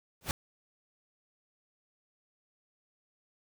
pink noise with exponential growth, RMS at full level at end -27 dBFS, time 0.21-0.31 s, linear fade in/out 1 ms, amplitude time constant 20 ms, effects none

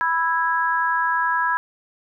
sine chord, E major, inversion second, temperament just, 988.9 / 1318.5 / 1648.1 Hz, B5 / E6 / G#6, +2 / 0 / -14 cents, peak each -21 / -26 / -22 dBFS, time 0.01-1.57 s, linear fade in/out 0 ms, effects none

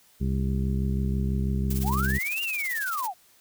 harmonic tone, 66.1 Hz, C2, 18 cents sharp, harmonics 1 / 2 / 3 / 4 / 5 / 6, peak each -26 / -29 / -29 / -42 / -44 / -40 dBFS, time 0.2-2.19 s, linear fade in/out 20 ms
blue noise with tremolo, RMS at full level -33 dBFS, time 1.7-3.08 s, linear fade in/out 5 ms, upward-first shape triangle, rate 18 Hz, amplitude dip 85%
sine linear two-way sweep, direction up then down, 677 to 2838 to 677 Hz, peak -27 dBFS, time 1.83-3.14 s, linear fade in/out 50 ms, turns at 2.42 s
effects white hiss -59 dBFS RMS until 3.4 s

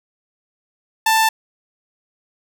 sawtooth tone, 886 Hz, A5, 12 cents sharp, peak -9 dBFS, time 1.06-1.29 s, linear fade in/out 5 ms, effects none

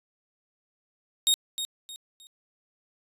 sawtooth tone with echo, 3729 Hz, A#7, in tune, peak -16 dBFS, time 1.27-1.34 s, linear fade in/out 0 ms, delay 310 ms, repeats 3, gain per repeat -10 dB, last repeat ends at 2.27 s, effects resampled to 32000 Hz

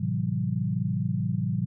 sine chord, F# half-diminished seventh, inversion first, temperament equal with one note detuned, 110 / 130.81 / 164.81 / 189.32 Hz, A2 / C3 / E3 / F#3, 0 / 0 / 0 / +40 cents, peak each -30 dBFS, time 0-1.66 s, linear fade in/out 10 ms, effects none

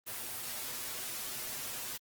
white noise with comb filter, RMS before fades -40 dBFS, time 0.06-1.98 s, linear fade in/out 20 ms, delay 8.1 ms, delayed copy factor +0.7, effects Opus 24 kbps

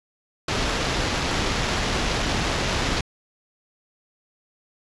pink noise with sample-and-hold, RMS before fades -24 dBFS, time 0.48-3.01 s, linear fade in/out 5 ms, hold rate 8820 Hz, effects resampled to 22050 Hz

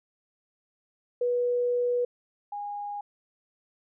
sine tone pair in turn, 487.9 / 819.8 Hz, B4 / G#5, -21 / -23 cents, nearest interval major sixth, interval 898 cents, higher second, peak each -23 / -32 dBFS, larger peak first, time 1.21-2.05 / 2.52-3.01 s, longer first, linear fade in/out 5 ms, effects none

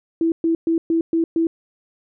sine tone bursts, 329.6 Hz, E4, in tune, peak -15 dBFS, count 6, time 0.21-1.47 s, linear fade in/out 2 ms, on 110 ms, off 120 ms, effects none

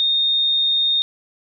sine tone, 3679 Hz, A#7, 24 cents flat, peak -15 dBFS, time 0-1.02 s, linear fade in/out 0 ms, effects none

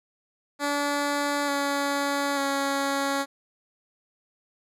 10% pulse tone with pitch steps, 287.7 / 282.4 / 277.3 Hz, D4 / C#4 / C#4, -36 / +32 / +1 cents, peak -16 dBFS, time 0.59-3.26 s, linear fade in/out 50 ms, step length 890 ms, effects low-pass 12000 Hz 12 dB/octave

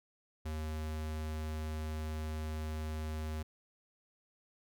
square tone, 77.8 Hz, D#2, in tune, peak -37 dBFS, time 0.45-3.43 s, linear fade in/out 10 ms, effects none

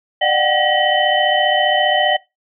sine tone cluster, 601 / 729 / 764 / 1910 / 3036 Hz, D5 / F#5 / G5 / A#6 / F#7, +40 / -26 / -45 / +42 / +44 cents, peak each -19 dBFS, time 0.21-2.17 s, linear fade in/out 10 ms, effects noise-tail reverb RT60 0.2 s tail -20 dB re dry

